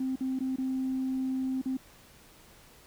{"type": "tone with dropouts", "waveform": "sine", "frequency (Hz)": 261.6, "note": "C4", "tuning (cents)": 0, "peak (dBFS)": -27, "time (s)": [0, 1.77], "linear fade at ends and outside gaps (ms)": 5, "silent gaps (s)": [[0.158, 0.207], [0.39, 0.405], [0.56, 0.583], [1.616, 1.657]], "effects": ["tanh soft clip ceiling -24 dBFS", "pink hiss -56 dBFS RMS until 2.86 s"]}